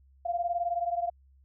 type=beating tone pair; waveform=sine; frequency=689 / 708 Hz; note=F5 / F5; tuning=-24 / +23 cents; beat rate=19 Hz; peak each=-29 / -32 dBFS; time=0.25-1.1 s; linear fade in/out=10 ms; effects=added 67 Hz sine -57 dBFS peak until 1.44 s